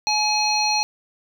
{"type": "harmonic tone with a mistuned harmonic", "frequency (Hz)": 846, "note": "G#5", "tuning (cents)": 32, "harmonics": [1, 3, 5, 7], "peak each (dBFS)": [-22, -25, -22, -27], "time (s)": [0.07, 0.83], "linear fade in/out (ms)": 0, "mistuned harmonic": 7, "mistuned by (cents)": -42, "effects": ["8-bit"]}